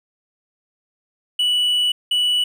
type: tone pair in turn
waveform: triangle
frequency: 2953 / 2953 Hz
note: F#7 / F#7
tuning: -4 / -4 cents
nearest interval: unison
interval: 0 cents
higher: neither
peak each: -14 dBFS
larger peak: neither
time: 1.39-1.92 / 2.11-2.44 s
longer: first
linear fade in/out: 5 ms
effects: none